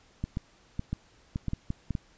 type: clicks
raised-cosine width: 5 ms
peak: -18 dBFS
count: 10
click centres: 0.24 / 0.371 / 0.794 / 0.93 / 1.359 / 1.483 / 1.534 / 1.704 / 1.907 / 1.952 s
effects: pink hiss -61 dBFS RMS until 2.17 s + resampled to 16000 Hz

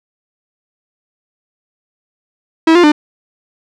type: tone with pitch steps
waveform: 45% pulse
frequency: 324.2 / 351 / 299.3 Hz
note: E4 / F4 / D4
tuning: -29 / +9 / +33 cents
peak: -5 dBFS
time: 2.67-2.919 s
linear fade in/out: 5 ms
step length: 83 ms
effects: low-pass 4000 Hz 12 dB/octave

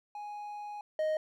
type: tone pair in turn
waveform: triangle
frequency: 830.6 / 622.2 Hz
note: G#5 / D#5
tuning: 0 / 0 cents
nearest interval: perfect fourth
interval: 500 cents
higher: first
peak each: -37 / -26 dBFS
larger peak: second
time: 0.15-0.81 / 0.99-1.17 s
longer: first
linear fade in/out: 2 ms
effects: none

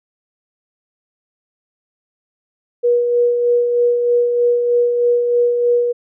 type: tone with tremolo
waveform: sine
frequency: 481.5 Hz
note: B4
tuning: 44 cents flat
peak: -10 dBFS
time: 2.83-5.93 s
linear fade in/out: 20 ms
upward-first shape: sine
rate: 3.2 Hz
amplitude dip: 40%
effects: none

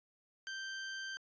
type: tone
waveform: sawtooth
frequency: 1565 Hz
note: G6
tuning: 3 cents flat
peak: -37 dBFS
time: 0.47-1.17 s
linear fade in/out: 0 ms
effects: resampled to 16000 Hz + 13-bit

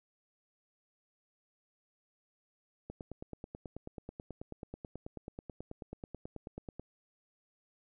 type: click train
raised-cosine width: 2 ms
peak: -29 dBFS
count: 37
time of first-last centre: 2.9-6.796 s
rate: 9.24 Hz
effects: none

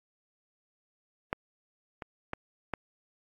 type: clicks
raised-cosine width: 0.5 ms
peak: -13 / -23 / -18 / -16 dBFS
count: 4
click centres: 1.329 / 2.022 / 2.334 / 2.737 s
effects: AAC 48 kbps

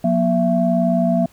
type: tone cluster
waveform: sine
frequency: 179.9 / 239 / 670 Hz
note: F#3 / A#3 / E5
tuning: -48 / +43 / +28 cents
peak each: -18 dBFS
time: 0.04-1.26 s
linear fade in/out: 5 ms
effects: tanh soft clip ceiling -4 dBFS + pink hiss -52 dBFS RMS until 1.32 s

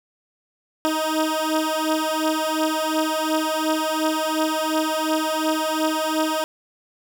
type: beating tone pair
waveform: 15% pulse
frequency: 312.2 / 315 Hz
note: D#4 / D#4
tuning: +6 / +21 cents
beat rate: 2.8 Hz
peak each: -17 / -17 dBFS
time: 0.85-6.44 s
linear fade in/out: 0 ms
effects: none

